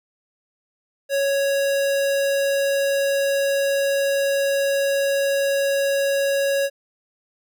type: tone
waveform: square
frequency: 554.4 Hz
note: C#5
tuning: in tune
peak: -19 dBFS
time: 1.09-6.7 s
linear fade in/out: 50 ms
effects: none